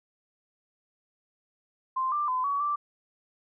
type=tone with pitch steps; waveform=sine; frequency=1044 / 1184 / 1018 / 1130 / 1172 Hz; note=C6 / D6 / C6 / C#6 / D6; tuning=-4 / +14 / -48 / +33 / -4 cents; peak=-25 dBFS; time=1.96-2.76 s; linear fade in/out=10 ms; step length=160 ms; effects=none